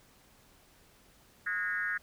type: tone with frequency modulation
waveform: sine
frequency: 1642 Hz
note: G#6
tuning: 20 cents flat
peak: -30 dBFS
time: 1.46-1.98 s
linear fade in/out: 10 ms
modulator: 192 Hz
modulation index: 1.3
effects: pink hiss -62 dBFS RMS until 2.02 s